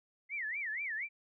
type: tone with vibrato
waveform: sine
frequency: 2011 Hz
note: B6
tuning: 31 cents sharp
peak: -35 dBFS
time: 0.29-1.09 s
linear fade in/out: 50 ms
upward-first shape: sine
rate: 4.2 Hz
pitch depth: 280 cents each way
effects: none